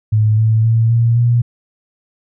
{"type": "tone with pitch steps", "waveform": "sine", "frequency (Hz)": [107.9, 110.68, 113.53, 116.45, 119.45], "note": ["A2", "A2", "A#2", "A#2", "A#2"], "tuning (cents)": [-33, 11, -45, -1, 43], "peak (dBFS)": -9, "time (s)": [0.12, 1.42], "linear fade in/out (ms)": 10, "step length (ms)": 260, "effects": []}